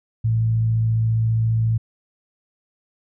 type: tone with frequency modulation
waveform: sine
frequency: 112.4 Hz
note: A2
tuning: 37 cents sharp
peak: -16 dBFS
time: 0.24-1.78 s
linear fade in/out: 10 ms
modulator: 54.6 Hz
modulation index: 0.21
effects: none